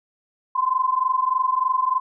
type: tone pair together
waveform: sine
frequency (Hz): 1021 / 1044.3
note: C6 / C6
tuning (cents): -43 / -4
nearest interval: unison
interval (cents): 39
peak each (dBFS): -21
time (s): 0.55-2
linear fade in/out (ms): 10
effects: none